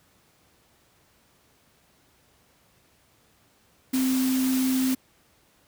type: tone in noise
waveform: sine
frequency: 260 Hz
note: C4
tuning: 11 cents flat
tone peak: -21 dBFS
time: 3.93-4.95 s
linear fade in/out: 10 ms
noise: white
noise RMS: -33 dBFS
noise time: 3.93-4.95 s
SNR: +9 dB
effects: pink hiss -62 dBFS RMS until 5.67 s + high-pass 60 Hz 12 dB/octave